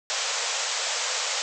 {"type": "band-pass noise", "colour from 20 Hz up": "white", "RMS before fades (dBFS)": -28, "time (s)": [0.1, 1.42], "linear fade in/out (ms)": 0, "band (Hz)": [450, 7700], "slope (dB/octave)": 96, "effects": []}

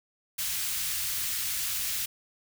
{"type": "band-stop noise", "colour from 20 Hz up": "white", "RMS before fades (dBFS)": -31, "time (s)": [0.38, 2.06], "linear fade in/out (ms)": 10, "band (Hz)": [110, 1800], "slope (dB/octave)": 12, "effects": []}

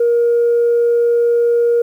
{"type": "tone", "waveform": "sine", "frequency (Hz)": 472.3, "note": "A#4", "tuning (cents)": 23, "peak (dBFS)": -9, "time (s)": [0, 1.82], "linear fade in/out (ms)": 5, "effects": ["tanh soft clip ceiling -7 dBFS", "8-bit"]}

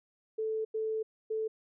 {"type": "tone bursts at uneven times", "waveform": "sine", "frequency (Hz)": 438.9, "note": "A4", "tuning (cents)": -4, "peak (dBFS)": -30, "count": 3, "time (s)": [[0.38, 0.65], [0.74, 1.03], [1.3, 1.48]], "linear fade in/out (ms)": 10, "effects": []}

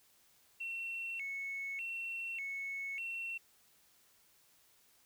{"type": "tone with vibrato", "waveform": "sine", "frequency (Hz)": 2445, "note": "D#7", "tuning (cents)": -31, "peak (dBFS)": -37, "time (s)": [0.6, 3.38], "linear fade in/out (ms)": 10, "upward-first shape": "square", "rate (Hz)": 0.84, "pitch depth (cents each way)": 180, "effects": ["tanh soft clip ceiling -34 dBFS", "white hiss -68 dBFS RMS until 5.05 s"]}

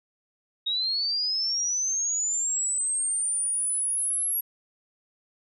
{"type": "linear sweep", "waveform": "sine", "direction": "up", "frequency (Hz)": [3746, 11400], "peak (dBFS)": -24, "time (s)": [0.66, 4.41], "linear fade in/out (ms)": 10, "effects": []}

